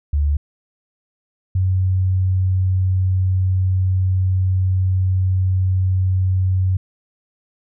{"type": "tone pair in turn", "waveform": "sine", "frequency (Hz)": [73, 93.38], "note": ["D2", "F#2"], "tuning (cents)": [-10, 16], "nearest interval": "major third", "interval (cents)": 426, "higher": "second", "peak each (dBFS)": -14, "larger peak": "neither", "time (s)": [[0.13, 0.37], [1.55, 6.77]], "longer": "second", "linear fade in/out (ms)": 5, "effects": []}